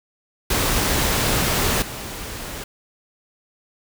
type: noise with level steps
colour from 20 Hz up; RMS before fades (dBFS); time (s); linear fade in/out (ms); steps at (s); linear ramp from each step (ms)
pink; -20 / -32; 0.5-2.64; 5; 1.82; 2
effects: none